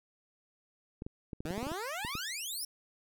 clicks, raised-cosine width 3 ms, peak -27 dBFS, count 12, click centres 1.021 / 1.065 / 1.332 / 1.405 / 1.454 / 1.507 / 1.579 / 1.629 / 1.668 / 1.717 / 2.049 / 2.153 s
15% pulse exponential sweep, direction up, 146.83 to 5580 Hz, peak -30 dBFS, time 1.45-2.65 s, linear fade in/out 5 ms
effects none

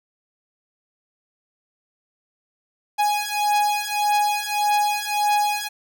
45% pulse beating tone pair, 830.6 / 832.3 Hz, G#5 / G#5, 0 / +4 cents, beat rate 1.7 Hz, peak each -22 dBFS, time 2.98-5.69 s, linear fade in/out 20 ms, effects none

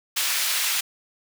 pink high-pass noise, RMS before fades -24 dBFS, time 0.16-0.81 s, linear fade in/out 10 ms, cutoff 2000 Hz, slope 12 dB/octave, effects none

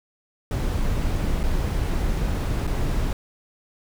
brown noise with dropouts, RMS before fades -23 dBFS, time 0.51-3.13 s, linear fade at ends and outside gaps 1 ms, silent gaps 1.432-1.437 / 2.669-2.675 s, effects none

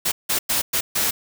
white noise bursts at uneven times, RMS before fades -21 dBFS, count 5, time 0.05-0.12 / 0.29-0.39 / 0.49-0.62 / 0.73-0.81 / 0.95-1.11 s, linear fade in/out 10 ms, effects none

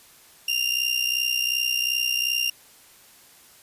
30% pulse tone with amplitude modulation, 2794 Hz, F7, in tune, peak -16 dBFS, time 0.48-2.5 s, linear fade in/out 5 ms, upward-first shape sine, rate 62.7 Hz, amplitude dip 70%, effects white hiss -52 dBFS RMS until 3.62 s + resampled to 32000 Hz

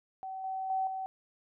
sine tone with level steps, 762 Hz, G5, 49 cents flat, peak -37 / -33 / -28 / -34 dBFS, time 0.23-1.06 s, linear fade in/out 0 ms, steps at 0.44 / 0.7 / 0.87 s, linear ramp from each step 2 ms, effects none

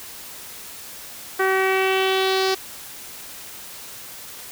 sawtooth tone with low-pass filter sweep, 381 Hz, G4, 49 cents flat, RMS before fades -20 dBFS, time 1.39-2.55 s, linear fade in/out 10 ms, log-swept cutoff 1700 to 5000 Hz, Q 3, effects white hiss -38 dBFS RMS until 4.51 s

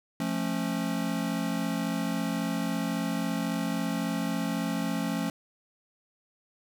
square chord, F augmented, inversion none, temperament just, 174.61 / 218.3 / 272.8 Hz, F3 / A3 / C#4, 0 / -13 / -28 cents, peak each -33 dBFS, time 0.2-5.3 s, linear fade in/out 2 ms, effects none

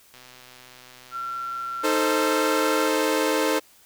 click train, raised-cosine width 0.2 ms, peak -29 dBFS, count 278, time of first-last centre 0.14-2.338 s, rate 126 Hz
sine tone, 1361 Hz, F6, 45 cents flat, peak -28 dBFS, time 1.11-2.9 s, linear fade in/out 50 ms
sawtooth chord, A diminished, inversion second, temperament equal, 311.1 / 440 / 523.3 Hz, Eb4 / A4 / C5, 0 / 0 / 0 cents, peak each -21 dBFS, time 1.83-3.6 s, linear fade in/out 20 ms
effects white hiss -55 dBFS RMS until 3.85 s

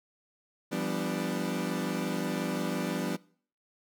30% pulse chord, G dominant seventh, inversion third, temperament equal with one note detuned, 170.23 / 196 / 246.9 / 293.7 Hz, F3 / G3 / B3 / D4, -44 / 0 / 0 / 0 cents, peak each -33 dBFS, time 0.71-3.17 s, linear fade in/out 20 ms, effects noise-tail reverb RT60 0.5 s tail -22 dB re dry

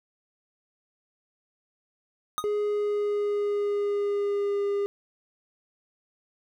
square tone with exponential decay, 1242 Hz, D#6, 3 cents flat, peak -23 dBFS, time 2.38-2.48 s, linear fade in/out 0 ms, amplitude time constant 21 ms
triangle tone with pitch glide, 416.2 to 403.7 Hz, G#4 to G#4, +4 to -49 cents, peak -22 dBFS, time 2.44-4.86 s, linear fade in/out 0 ms, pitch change -53 cents, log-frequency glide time 2.57-4.63 s
effects none

